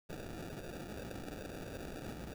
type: noise with sample-and-hold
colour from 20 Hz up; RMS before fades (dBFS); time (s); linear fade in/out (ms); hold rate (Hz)
blue; -45; 0.09-2.34; 10; 1050
effects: none